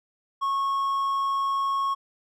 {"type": "tone", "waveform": "triangle", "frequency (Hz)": 1097, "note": "C#6", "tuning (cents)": -18, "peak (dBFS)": -21, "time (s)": [0.41, 1.95], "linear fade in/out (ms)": 20, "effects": []}